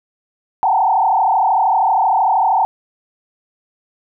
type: tone with frequency modulation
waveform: sine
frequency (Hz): 830.6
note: G#5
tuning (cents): 0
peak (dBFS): -11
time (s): 0.63-2.65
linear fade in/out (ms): 0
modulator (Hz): 32.9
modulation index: 3
effects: none